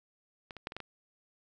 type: clicks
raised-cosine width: 0.3 ms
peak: -27 / -29 / -19 / -27 / -23 / -26 dBFS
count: 6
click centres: 0.508 / 0.567 / 0.671 / 0.721 / 0.766 / 0.803 s
effects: none